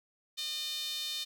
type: tone with high-pass filter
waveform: sawtooth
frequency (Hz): 607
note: D#5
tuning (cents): -43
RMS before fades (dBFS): -37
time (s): 0.37-1.25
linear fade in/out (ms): 20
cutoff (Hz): 3700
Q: 4.6
effects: none